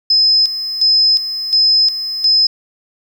sine tone with tremolo, 5100 Hz, D#8, 42 cents sharp, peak -8 dBFS, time 0.1-2.47 s, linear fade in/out 5 ms, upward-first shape square, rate 1.4 Hz, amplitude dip 70%, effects 7-bit

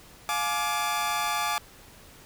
sawtooth chord, D diminished, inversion first, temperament just, 704.8 / 845.8 / 1174.7 Hz, F5 / Ab5 / D6, +16 / +31 / 0 cents, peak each -30 / -26 / -25 dBFS, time 0.29-1.58 s, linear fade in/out 0 ms, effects pink hiss -51 dBFS RMS until 2.25 s

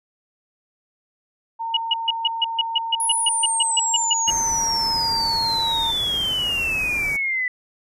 sine tone, 912 Hz, A#5, 38 cents flat, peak -24 dBFS, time 1.59-5.92 s, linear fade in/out 20 ms
sine tone bursts, 2898 Hz, F#7, 37 cents flat, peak -15 dBFS, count 16, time 1.74-4.304 s, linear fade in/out 5 ms, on 29 ms, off 140 ms
sine exponential sweep, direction down, 10548 to 1975.5 Hz, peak -20 dBFS, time 3-7.48 s, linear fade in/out 2 ms
pink band-stop noise, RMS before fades -34 dBFS, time 4.27-7.17 s, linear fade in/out 10 ms, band 2300 to 4900 Hz, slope 96 dB/octave
effects resampled to 32000 Hz

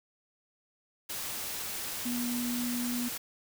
sine tone in noise, 243 Hz, B3, 28 cents flat, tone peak -31 dBFS, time 2.05-3.09 s, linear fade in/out 10 ms, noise white, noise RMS -37 dBFS, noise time 1.09-3.18 s, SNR +3 dB, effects none

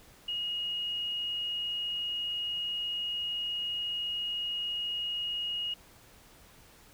sine tone, 2877 Hz, F#7, 49 cents flat, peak -31 dBFS, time 0.28-5.74 s, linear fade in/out 5 ms, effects pink hiss -57 dBFS RMS until 6.93 s

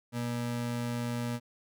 square ring-modulated tone, 180 Hz, F#3, 47 cents flat, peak -29 dBFS, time 0.12-1.4 s, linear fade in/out 50 ms, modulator 58.6 Hz, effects none

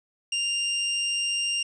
sawtooth tone, 2794 Hz, F7, in tune, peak -21 dBFS, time 0.32-1.63 s, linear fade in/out 5 ms, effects resampled to 22050 Hz + 10-bit

